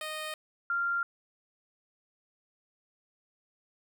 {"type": "tone pair in turn", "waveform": ["10% pulse", "sine"], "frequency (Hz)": [619, 1389.6], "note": ["D#5", "F6"], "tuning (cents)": [-9, -9], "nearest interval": "octave + major second", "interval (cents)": 1400, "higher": "second", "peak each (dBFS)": -27, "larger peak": "neither", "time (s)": [[0.01, 0.34], [0.7, 1.03]], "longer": "neither", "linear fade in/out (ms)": 2, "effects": []}